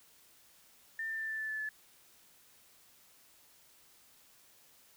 sine tone with pitch steps, 1801 / 1788.6 / 1776.2 / 1763.9 / 1751.8 / 1739.7 / 1727.6 Hz, A6 / A6 / A6 / A6 / A6 / A6 / A6, +40 / +28 / +16 / +4 / -8 / -20 / -32 cents, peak -35 dBFS, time 0.99-1.69 s, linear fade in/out 2 ms, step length 100 ms, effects white hiss -63 dBFS RMS until 4.96 s

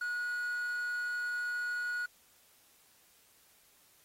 triangle tone with quantisation, 1453 Hz, F#6, 32 cents flat, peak -31 dBFS, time 0.01-2.06 s, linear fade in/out 5 ms, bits 9, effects white hiss -65 dBFS RMS until 4.04 s + AAC 48 kbps

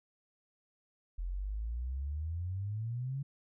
sine exponential sweep, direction up, 42 to 141.3 Hz, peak -34 dBFS, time 1.18-3.23 s, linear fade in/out 10 ms, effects none

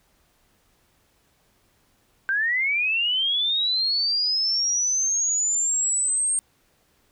sine linear sweep, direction up, 1540 to 8620 Hz, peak -20 dBFS, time 2.29-6.39 s, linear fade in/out 0 ms, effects pink hiss -64 dBFS RMS until 7.11 s

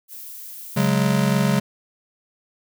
violet noise, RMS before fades -37 dBFS, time 0.08-0.9 s, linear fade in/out 50 ms
square chord, C# suspended fourth, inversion none, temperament just, 138.59 / 184.79 / 207.9 Hz, C#3 / F#3 / G#3, 0 / -2 / +2 cents, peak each -22 dBFS, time 0.76-1.6 s, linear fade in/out 10 ms
effects none

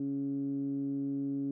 15% pulse tone with low-pass filter, 139 Hz, C#3, 5 cents sharp, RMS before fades -34 dBFS, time 0-1.51 s, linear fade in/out 2 ms, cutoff 290 Hz, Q 5.9, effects none

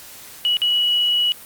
sine tone with dropouts, 2929 Hz, F#7, 18 cents flat, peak -15 dBFS, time 0.45-1.32 s, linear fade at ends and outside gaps 0 ms, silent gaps 0.569-0.618 s, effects white hiss -40 dBFS RMS until 1.45 s + Opus 48 kbps

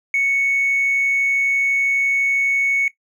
triangle tone, 2217 Hz, C#7, in tune, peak -12 dBFS, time 0.14-2.88 s, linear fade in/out 2 ms, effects noise-tail reverb RT60 0.1 s tail -19 dB re dry + tanh soft clip ceiling -12 dBFS

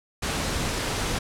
pink noise, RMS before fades -27 dBFS, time 0.22-1.19 s, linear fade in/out 10 ms, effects low-pass 9000 Hz 12 dB/octave

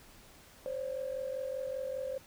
sine tone pair together, 523.3 / 568.4 Hz, C5 / C#5, 0 / +43 cents, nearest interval minor second, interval 143 cents, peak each -35 / -39 dBFS, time 0.66-2.18 s, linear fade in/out 0 ms, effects tanh soft clip ceiling -28 dBFS + pink hiss -57 dBFS RMS until 2.26 s

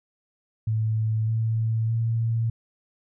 sine tone with pitch steps, 110 / 112.12 / 114.27 Hz, A2 / A2 / A#2, 0 / +33 / -34 cents, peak -21 dBFS, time 0.67-2.5 s, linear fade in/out 5 ms, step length 610 ms, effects none

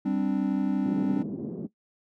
triangle chord, G suspended fourth, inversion none, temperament equal, 196 / 261.6 / 293.7 Hz, G3 / C4 / D4, 0 / 0 / 0 cents, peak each -26 dBFS, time 0.05-1.23 s, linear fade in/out 10 ms
white band-pass noise, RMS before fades -34 dBFS, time 0.85-1.67 s, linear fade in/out 10 ms, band 160 to 320 Hz, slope 24 dB/octave
effects noise-tail reverb RT60 0.1 s tail -17 dB re dry

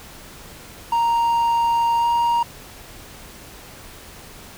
triangle tone with pitch glide, 932.3 to 940.4 Hz, A#5 to A#5, 0 to +15 cents, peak -14 dBFS, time 0.92-2.43 s, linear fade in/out 5 ms, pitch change +15 cents, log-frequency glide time 1.99-2.06 s, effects pink hiss -41 dBFS RMS until 4.57 s

